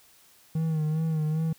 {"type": "tone with vibrato", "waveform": "triangle", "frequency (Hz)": 157.4, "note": "D#3", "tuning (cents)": 20, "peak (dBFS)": -22, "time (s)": [0.55, 1.53], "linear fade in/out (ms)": 5, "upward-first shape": "sine", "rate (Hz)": 2.5, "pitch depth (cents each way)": 49, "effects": ["white hiss -58 dBFS RMS until 1.58 s"]}